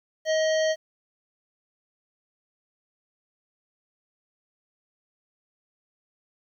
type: harmonic tone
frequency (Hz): 631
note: D#5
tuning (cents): +24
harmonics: 1 / 3 / 5 / 7 / 9 / 10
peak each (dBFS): -21 / -31 / -35 / -38 / -40 / -41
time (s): 0.25-0.76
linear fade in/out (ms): 50
effects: 10-bit